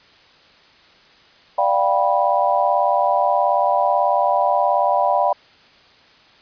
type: chord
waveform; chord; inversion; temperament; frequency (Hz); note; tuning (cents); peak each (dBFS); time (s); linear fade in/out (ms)
sine; G dominant seventh; second; just; 588 / 705.6 / 784 / 980; D5 / F5 / G5 / B5; +2 / +18 / 0 / -14; -20; 1.58-5.33; 5
effects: white hiss -50 dBFS RMS until 6.41 s + resampled to 11025 Hz